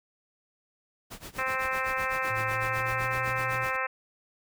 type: noise with tremolo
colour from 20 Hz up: pink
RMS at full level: -40 dBFS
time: 1.1-3.77 s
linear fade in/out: 20 ms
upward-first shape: sine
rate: 7.9 Hz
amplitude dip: 90%
type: harmonic tone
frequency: 261.6 Hz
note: C4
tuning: in tune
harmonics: 2 / 3 / 4 / 5 / 6 / 7 / 8 / 9 / 10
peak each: -36 / -39 / -34 / -34 / -36 / -34 / -38 / -39 / -38 dBFS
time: 1.38-3.87 s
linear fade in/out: 10 ms
type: tone with pitch glide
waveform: triangle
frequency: 111.3 to 121.37 Hz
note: A2 to B2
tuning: +20 to -30 cents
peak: -34 dBFS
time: 2.3-3.65 s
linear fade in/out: 5 ms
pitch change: +150 cents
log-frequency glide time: 2.43-3.18 s
effects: none

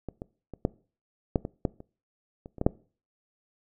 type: clicks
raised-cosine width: 2 ms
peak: -21 / -23 / -25 / -10 / -9 / -19 / -11 / -30 / -28 / -29 / -15 / -6 dBFS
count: 12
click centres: 0.087 / 0.219 / 0.537 / 0.651 / 1.358 / 1.451 / 1.652 / 1.804 / 2.459 / 2.583 / 2.614 / 2.665 s
effects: noise-tail reverb RT60 0.4 s tail -22 dB re dry

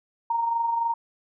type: tone with amplitude modulation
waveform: sine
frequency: 928 Hz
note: A#5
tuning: 8 cents flat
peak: -20 dBFS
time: 0.3-0.94 s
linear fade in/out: 5 ms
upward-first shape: sine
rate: 23.5 Hz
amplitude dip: 45%
effects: none

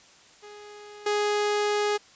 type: tone with level steps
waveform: sawtooth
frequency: 415.6 Hz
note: G#4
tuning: 1 cent sharp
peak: -39 / -19 dBFS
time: 0.42-1.98 s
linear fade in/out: 20 ms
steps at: 1.06 s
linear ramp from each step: 5 ms
effects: white hiss -54 dBFS RMS until 2.15 s + resampled to 16000 Hz

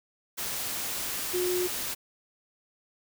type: tone in noise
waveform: sine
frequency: 360 Hz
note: F#4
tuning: 47 cents flat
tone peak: -26 dBFS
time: 1.33-1.68 s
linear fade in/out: 20 ms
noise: white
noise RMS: -33 dBFS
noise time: 0.37-1.95 s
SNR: +4 dB
effects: none

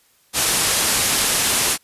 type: low-pass noise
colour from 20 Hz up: white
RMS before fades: -19 dBFS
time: 0.33-1.78 s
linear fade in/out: 50 ms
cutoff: 12000 Hz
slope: 48 dB/octave
effects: white hiss -58 dBFS RMS until 1.83 s + resampled to 32000 Hz

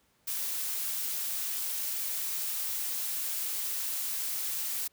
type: noise with amplitude modulation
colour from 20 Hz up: blue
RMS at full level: -32 dBFS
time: 0.27-4.88 s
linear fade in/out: 10 ms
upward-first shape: sine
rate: 293 Hz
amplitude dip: 30%
effects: pink hiss -69 dBFS RMS until 4.92 s + high-pass 60 Hz 12 dB/octave

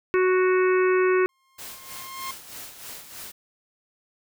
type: harmonic tone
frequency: 370 Hz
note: F#4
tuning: in tune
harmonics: 1 / 3 / 4 / 5 / 6 / 7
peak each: -18 / -28 / -30 / -32 / -34 / -35 dBFS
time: 0.14-1.26 s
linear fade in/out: 0 ms
type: tone with exponential growth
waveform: sawtooth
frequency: 1064 Hz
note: C6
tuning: 29 cents sharp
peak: -26 dBFS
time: 1.29-2.31 s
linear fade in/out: 2 ms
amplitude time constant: 220 ms
type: noise with tremolo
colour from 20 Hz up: white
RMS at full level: -38 dBFS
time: 1.58-3.32 s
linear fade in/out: 10 ms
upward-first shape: sine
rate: 3.2 Hz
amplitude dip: 60%
effects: none

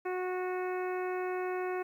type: harmonic tone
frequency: 366.5 Hz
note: F#4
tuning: 16 cents flat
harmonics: 1 / 2 / 3 / 4 / 5 / 6 / 7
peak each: -33 / -39 / -43 / -45 / -47 / -49 / -50 dBFS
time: 0.05-1.83 s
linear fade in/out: 10 ms
effects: 11-bit

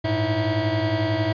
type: tone cluster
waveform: square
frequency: 101.4 / 112.5 / 318.7 / 649 Hz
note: G#2 / A2 / D#4 / E5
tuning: -41 / +39 / +42 / -27 cents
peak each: -27 dBFS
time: 0.04-1.33 s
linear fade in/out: 10 ms
effects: resampled to 11025 Hz

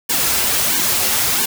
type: noise with flanger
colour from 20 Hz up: white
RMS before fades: -17 dBFS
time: 0.09-1.46 s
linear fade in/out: 10 ms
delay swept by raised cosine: 1.5 to 6.7 ms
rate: 1.5 Hz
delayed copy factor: -0.95
effects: none

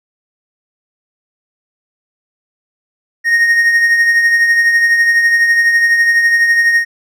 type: tone with tremolo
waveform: triangle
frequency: 1860 Hz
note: A#6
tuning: 4 cents flat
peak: -4 dBFS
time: 3.24-6.85 s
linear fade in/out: 50 ms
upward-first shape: triangle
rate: 12 Hz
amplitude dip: 50%
effects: none

